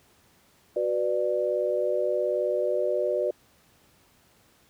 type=chord; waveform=sine; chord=B minor; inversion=second; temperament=just; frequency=370.4 / 493.9 / 592.7 Hz; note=F#4 / B4 / D5; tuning=+2 / 0 / +16 cents; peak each=-29 / -28 / -26 dBFS; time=0.76-3.31 s; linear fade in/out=5 ms; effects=pink hiss -61 dBFS RMS until 4.69 s + high-pass 60 Hz 12 dB/octave